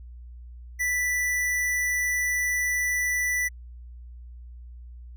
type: tone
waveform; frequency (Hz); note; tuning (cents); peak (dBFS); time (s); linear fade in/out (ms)
square; 1975.5; B6; 0; -24; 0.79-3.49; 20
effects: added 60 Hz sine -40 dBFS peak until 5.16 s